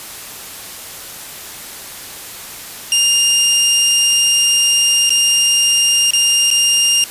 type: tone with dropouts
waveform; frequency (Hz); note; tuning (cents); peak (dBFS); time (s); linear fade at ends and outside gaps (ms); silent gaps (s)
20% pulse; 2809; F7; +9; -6; 2.92-7.04; 1; 5.094-5.104 / 6.107-6.134 / 6.504-6.512
effects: white hiss -31 dBFS RMS until 7.1 s + resampled to 32000 Hz